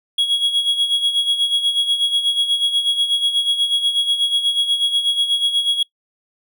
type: tone with tremolo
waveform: triangle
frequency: 3322 Hz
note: G#7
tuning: in tune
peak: -11 dBFS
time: 0.18-5.83 s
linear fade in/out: 5 ms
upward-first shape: sine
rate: 8.2 Hz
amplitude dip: 65%
effects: noise-tail reverb RT60 0.1 s tail -23 dB re dry